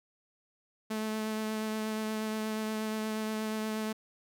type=tone with vibrato; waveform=sawtooth; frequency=217.2 Hz; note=A3; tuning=22 cents flat; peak=-28 dBFS; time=0.9-3.93 s; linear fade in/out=10 ms; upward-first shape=triangle; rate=8.4 Hz; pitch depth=15 cents each way; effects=none